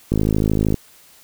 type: click train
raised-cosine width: 3 ms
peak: -5 dBFS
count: 34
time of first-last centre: 0.12-0.743 s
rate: 53 Hz
effects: white hiss -49 dBFS RMS until 1.23 s